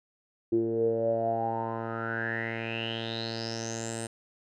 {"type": "tone with low-pass filter sweep", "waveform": "10% pulse", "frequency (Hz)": 113.9, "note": "A#2", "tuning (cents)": -40, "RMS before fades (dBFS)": -31, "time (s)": [0.52, 4.07], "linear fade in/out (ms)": 5, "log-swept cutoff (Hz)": [340, 8900], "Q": 9.9, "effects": []}